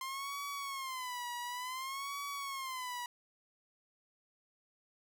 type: tone with vibrato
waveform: sawtooth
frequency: 1046.5 Hz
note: C6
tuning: in tune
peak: -35 dBFS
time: 0.01-3.06 s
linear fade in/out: 2 ms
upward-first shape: sine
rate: 0.56 Hz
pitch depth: 140 cents each way
effects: none

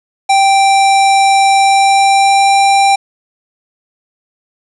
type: tone with pitch glide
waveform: square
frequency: 784 to 789.9 Hz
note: G5 to G5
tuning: 0 to +13 cents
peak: -7 dBFS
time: 0.29-2.96 s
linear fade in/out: 10 ms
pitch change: +13 cents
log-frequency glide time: 1.57-2.56 s
effects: resampled to 24000 Hz + 7-bit

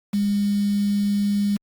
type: tone with quantisation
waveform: sine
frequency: 203.2 Hz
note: G#3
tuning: 38 cents flat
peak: -18 dBFS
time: 0.13-1.57 s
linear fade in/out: 10 ms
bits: 6
effects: Opus 48 kbps

